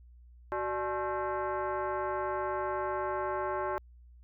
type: tone with frequency modulation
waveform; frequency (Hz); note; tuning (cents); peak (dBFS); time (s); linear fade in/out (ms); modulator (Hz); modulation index
sine; 110; A2; 0; -30; 0.52-3.78; 0; 484; 2.5
effects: added 60 Hz sine -52 dBFS peak until 4.23 s